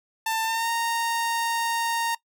sawtooth tone with pitch glide, 892 to 925.6 Hz, A5 to A#5, +23 to -13 cents, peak -20 dBFS, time 0.26-2.15 s, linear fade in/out 5 ms, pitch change +64 cents, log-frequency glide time 0.44-0.7 s, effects noise-tail reverb RT60 0.1 s tail -20 dB re dry

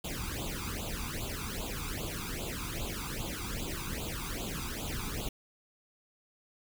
pink noise with flanger, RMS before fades -37 dBFS, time 0.04-5.29 s, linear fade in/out 5 ms, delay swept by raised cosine 0.26 to 0.85 ms, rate 2.5 Hz, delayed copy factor +1, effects none

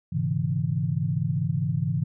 sine tone cluster, 104 / 125 / 140.2 / 164.8 Hz, G#2 / B2 / C#3 / E3, +3 / +21 / +20 / 0 cents, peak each -30 / -31 / -27 / -27 dBFS, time 0.12-2.04 s, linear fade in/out 10 ms, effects none

